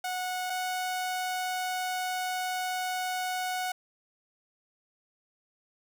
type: tone pair in turn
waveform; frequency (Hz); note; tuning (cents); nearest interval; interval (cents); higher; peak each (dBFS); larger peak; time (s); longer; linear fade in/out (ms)
sawtooth; 734 / 736.8; F#5 / F#5; -14 / -7; unison; 7; second; -27 / -26; second; 0.04-0.5 / 0.5-3.72; second; 5
effects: none